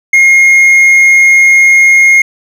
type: tone with hard clipping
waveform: sine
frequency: 2142 Hz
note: C7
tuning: 40 cents sharp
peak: -3 dBFS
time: 0.13-2.22 s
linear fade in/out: 5 ms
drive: 3 dB
effects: none